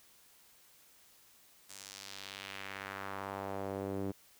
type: tone with band-pass filter sweep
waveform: sawtooth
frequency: 97.9 Hz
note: G2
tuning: 2 cents flat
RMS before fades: -42 dBFS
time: 1.69-4.12 s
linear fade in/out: 10 ms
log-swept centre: 8100 to 320 Hz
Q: 1.4
effects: white hiss -63 dBFS RMS until 4.39 s